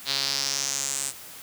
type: tone with band-pass filter sweep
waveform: sawtooth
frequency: 137.8 Hz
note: C#3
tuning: 10 cents flat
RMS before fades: -28 dBFS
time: 0.05-1.13 s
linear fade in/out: 50 ms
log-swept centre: 4100 to 8500 Hz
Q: 3.8
effects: white hiss -43 dBFS RMS until 1.42 s